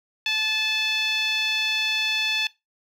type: tone with band-pass filter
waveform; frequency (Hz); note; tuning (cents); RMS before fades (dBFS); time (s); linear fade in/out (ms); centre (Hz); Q
10% pulse; 870; A5; -20; -24; 0.26-2.47; 2; 3000; 2.3
effects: noise-tail reverb RT60 0.2 s tail -18 dB re dry